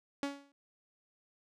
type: tone with exponential decay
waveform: sawtooth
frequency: 281.1 Hz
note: C#4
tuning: 24 cents sharp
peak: -27 dBFS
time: 0.23-0.52 s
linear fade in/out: 1 ms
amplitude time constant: 63 ms
effects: low-pass 7000 Hz 12 dB/octave